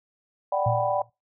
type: chord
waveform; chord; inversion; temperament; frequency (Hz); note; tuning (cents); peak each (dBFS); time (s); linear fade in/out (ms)
sine; G major seventh; second; equal with one note detuned; 587.3 / 745.6 / 784 / 987.8; D5 / F#5 / G5 / B5; 0 / +13 / 0 / 0; -25 / -28 / -28 / -30; 0.52-1.02; 5
type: tone with exponential decay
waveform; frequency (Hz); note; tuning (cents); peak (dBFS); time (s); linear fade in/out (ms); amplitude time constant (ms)
sine; 116.54; A#2; 0; -21; 0.66-1.1; 5; 94
effects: noise-tail reverb RT60 0.2 s tail -19 dB re dry

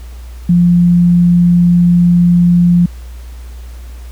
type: tone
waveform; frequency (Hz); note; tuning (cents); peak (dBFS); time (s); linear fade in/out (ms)
sine; 174.61; F3; 0; -5; 0.49-2.86; 5
effects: added 60 Hz sine -26 dBFS peak until 4.11 s + pink hiss -43 dBFS RMS until 4.11 s

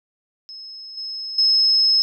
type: tone with level steps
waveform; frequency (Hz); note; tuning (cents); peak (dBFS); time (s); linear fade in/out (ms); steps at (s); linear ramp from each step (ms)
sine; 5180; E8; -31; -34 / -27 / -13; 0.49-2.02; 0; 0.97 / 1.38; 5
effects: none

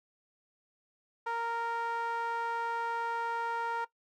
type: tone with band-pass filter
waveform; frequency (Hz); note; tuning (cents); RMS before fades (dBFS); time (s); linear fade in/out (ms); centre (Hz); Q
sawtooth; 464.3; A#4; -7; -34; 1.26-3.85; 10; 1100; 3.7
effects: noise-tail reverb RT60 0.1 s tail -18 dB re dry

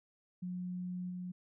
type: tone with level steps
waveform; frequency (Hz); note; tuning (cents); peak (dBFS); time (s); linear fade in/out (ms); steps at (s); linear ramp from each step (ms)
sine; 180.4; F#3; -44; -37 / -39; 0.42-1.32; 10; 1.09; 20
effects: none

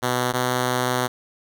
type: tone pair in turn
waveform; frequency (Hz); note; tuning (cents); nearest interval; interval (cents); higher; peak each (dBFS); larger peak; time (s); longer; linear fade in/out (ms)
5% pulse; 124.6 / 125.61; B2 / B2; +16 / +30; unison; 14; second; -9; neither; 0.02-0.33 / 0.33-1.08; second; 20
effects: none

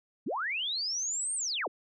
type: linear two-way sweep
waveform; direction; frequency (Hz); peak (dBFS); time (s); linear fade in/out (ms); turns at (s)
sine; up then down; 150 to 8870 to 177.8; -30; 0.26-1.68; 10; 1.35
effects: none

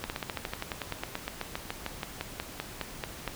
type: slowing click train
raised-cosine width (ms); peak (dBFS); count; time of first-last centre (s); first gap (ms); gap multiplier
0.3; -16; 26; 0.04-3.277; 59; 1.06
effects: pink hiss -44 dBFS RMS until 3.35 s

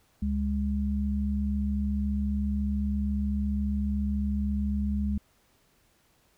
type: tone pair together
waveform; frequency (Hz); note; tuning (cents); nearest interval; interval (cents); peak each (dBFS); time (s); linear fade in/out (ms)
sine; 71 / 205.2; C#2 / G#3; +42 / -21; octave + tritone; 1837; -28; 0.22-5.18; 5
effects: pink hiss -66 dBFS RMS until 6.37 s

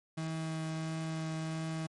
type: tone with vibrato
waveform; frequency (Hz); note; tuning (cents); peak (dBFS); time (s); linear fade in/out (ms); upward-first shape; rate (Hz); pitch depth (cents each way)
35% pulse; 160; D#3; +49; -33; 0.17-1.87; 10; triangle; 1.5; 9
effects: MP3 48 kbps

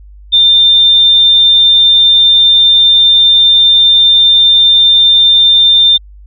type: tone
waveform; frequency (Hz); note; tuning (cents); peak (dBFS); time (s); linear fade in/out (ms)
sine; 3595; A7; +36; -3; 0.32-5.98; 20
effects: added 50 Hz sine -32 dBFS peak until 6.26 s

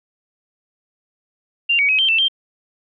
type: tone with pitch steps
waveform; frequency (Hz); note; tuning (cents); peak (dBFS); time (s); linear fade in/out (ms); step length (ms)
sine; 2782 / 2256 / 2542 / 3137 / 2665 / 3161; F7 / C#7 / D#7 / G7 / E7 / G7; -7 / +30 / +36 / +1 / +18 / +14; -13; 1.69-2.284; 10; 99
effects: none

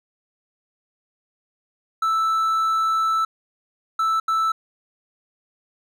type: tone bursts at uneven times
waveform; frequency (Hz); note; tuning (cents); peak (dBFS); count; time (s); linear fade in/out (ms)
triangle; 1318.5; E6; 0; -16; 3; 2.02-3.25 / 3.99-4.2 / 4.28-4.52; 5
effects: none

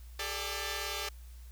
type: chord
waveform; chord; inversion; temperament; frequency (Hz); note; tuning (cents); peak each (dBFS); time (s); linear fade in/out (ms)
5% pulse; G suspended second; none; equal with one note detuned; 401.6 / 440 / 587.3; G4 / A4 / D5; +42 / 0 / 0; -28; 0.19-1.09; 5
effects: added 60 Hz sine -46 dBFS peak until 1.51 s + white hiss -62 dBFS RMS until 1.51 s

